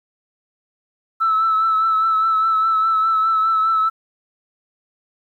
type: tone with vibrato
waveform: sine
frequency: 1313 Hz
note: E6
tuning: 7 cents flat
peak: -13 dBFS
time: 1.2-3.9 s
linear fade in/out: 20 ms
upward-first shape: triangle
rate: 4.9 Hz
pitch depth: 34 cents each way
effects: tanh soft clip ceiling -10 dBFS + 9-bit